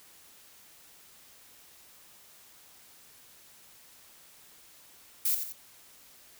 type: noise with echo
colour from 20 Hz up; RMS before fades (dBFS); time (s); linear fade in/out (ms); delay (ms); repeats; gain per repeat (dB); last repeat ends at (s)
violet; -27; 5.25-5.35; 5; 88; 2; -7; 5.526
effects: white hiss -56 dBFS RMS until 6.39 s